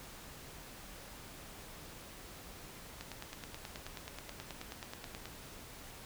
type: click train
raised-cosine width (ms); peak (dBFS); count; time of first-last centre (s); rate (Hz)
0.2; -26; 22; 3.01-5.256; 9.35
effects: pink hiss -51 dBFS RMS until 6.05 s